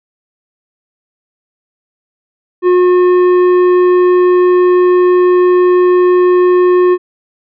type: tone with tanh clipping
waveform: sine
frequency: 360.6 Hz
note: F#4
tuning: 45 cents flat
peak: -7 dBFS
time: 2.62-6.98 s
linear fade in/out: 50 ms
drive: 10 dB
effects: none